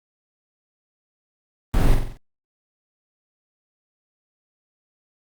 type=noise with echo; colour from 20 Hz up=brown; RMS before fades=-17 dBFS; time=1.74-1.94 s; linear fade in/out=0 ms; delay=46 ms; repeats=5; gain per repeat=-5 dB; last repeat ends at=2.17 s; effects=Opus 32 kbps